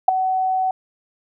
sine tone with ADSR envelope, 752 Hz, F#5, 28 cents sharp, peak -4 dBFS, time 0.08-0.71 s, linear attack 6 ms, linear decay 8 ms, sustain -13 dB, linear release 3 ms, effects none

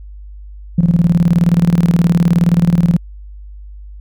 sine tone with tremolo, 171.2 Hz, F3, 34 cents flat, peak -5 dBFS, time 0.78-2.97 s, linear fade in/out 5 ms, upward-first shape square, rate 19 Hz, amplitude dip 75%, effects tanh soft clip ceiling -2 dBFS + added 50 Hz sine -30 dBFS peak until 4 s

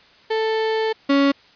35% pulse tone pair in turn, 441.3 / 278.9 Hz, A4 / C#4, +5 / +11 cents, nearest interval minor sixth, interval 794 cents, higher first, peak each -17 / -12 dBFS, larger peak second, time 0.3-0.93 / 1.09-1.32 s, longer first, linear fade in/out 10 ms, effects white hiss -51 dBFS RMS until 1.55 s + resampled to 11025 Hz

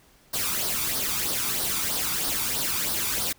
white noise with flanger, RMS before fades -27 dBFS, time 0.33-3.33 s, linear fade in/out 10 ms, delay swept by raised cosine 0.2 to 0.87 ms, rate 3.1 Hz, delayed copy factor +0.6, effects pink hiss -58 dBFS RMS until 3.38 s

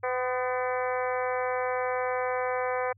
harmonic tone with a mistuned harmonic, 252.8 Hz, B3, 41 cents sharp, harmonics 2 / 3 / 4 / 5 / 6 / 7 / 8 / 9, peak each -29 / -33 / -35 / -37 / -39 / -40 / -41 / -42 dBFS, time 0.03-2.93 s, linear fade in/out 10 ms, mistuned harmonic 5, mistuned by -36 cents, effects added 100 Hz sine -57 dBFS peak until 2.97 s

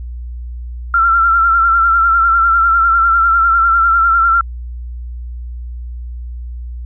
sine tone with vibrato, 1359 Hz, F6, 48 cents flat, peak -8 dBFS, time 0.94-4.41 s, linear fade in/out 2 ms, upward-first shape sine, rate 10 Hz, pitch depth 45 cents each way, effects added 60 Hz sine -23 dBFS peak until 6.85 s

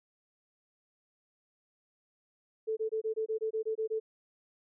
sine tone bursts, 440 Hz, A4, in tune, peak -29 dBFS, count 11, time 2.67-4 s, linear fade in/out 20 ms, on 100 ms, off 23 ms, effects none

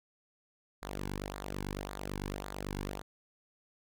sawtooth tone with flanger, 49 Hz, G1, in tune, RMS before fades -40 dBFS, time 0.82-3.02 s, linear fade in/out 10 ms, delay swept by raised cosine 0.34 to 1.64 ms, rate 1.8 Hz, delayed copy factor -0.75, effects none

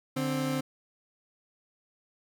30% pulse tone pair together, 147.15 / 262.2 Hz, D3 / C4, +4 / +4 cents, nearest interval minor seventh, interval 1000 cents, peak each -30 / -27 dBFS, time 0.16-0.61 s, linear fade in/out 10 ms, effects none

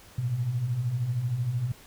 sine beating tone pair, 111.3 / 124.3 Hz, A2 / B2, +20 / +12 cents, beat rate 13 Hz, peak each -34 / -26 dBFS, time 0.18-1.72 s, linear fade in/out 5 ms, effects pink hiss -52 dBFS RMS until 1.86 s

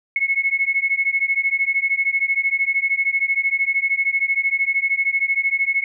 sine beating tone pair, 2184 / 2197 Hz, C#7 / C#7, -26 / -16 cents, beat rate 13 Hz, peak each -20 dBFS, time 0.16-5.84 s, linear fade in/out 2 ms, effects none

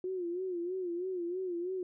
sine tone with vibrato, 358.9 Hz, F4, 47 cents sharp, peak -33 dBFS, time 0.04-1.83 s, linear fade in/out 2 ms, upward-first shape sine, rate 3.1 Hz, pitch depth 90 cents each way, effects none

